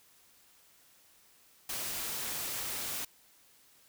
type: noise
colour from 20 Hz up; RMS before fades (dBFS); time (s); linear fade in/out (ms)
white; -37; 1.69-3.05; 5
effects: white hiss -63 dBFS RMS until 3.88 s